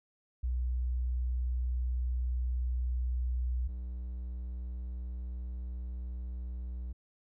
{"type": "tone pair in turn", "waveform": ["sine", "triangle"], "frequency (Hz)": [61.74, 61.4], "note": ["B1", "B1"], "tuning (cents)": [0, -9], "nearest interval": "unison", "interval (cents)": 9, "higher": "first", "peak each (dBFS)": [-29, -34], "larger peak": "first", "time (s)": [[0.43, 3.68], [3.68, 6.93]], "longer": "neither", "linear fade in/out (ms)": 10, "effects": []}